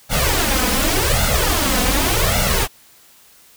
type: noise with flanger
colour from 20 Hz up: pink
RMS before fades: -17 dBFS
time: 0.09-2.68 s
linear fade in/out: 50 ms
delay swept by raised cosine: 1.4 to 4 ms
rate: 0.87 Hz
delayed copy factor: +0.85
effects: white hiss -49 dBFS RMS until 3.56 s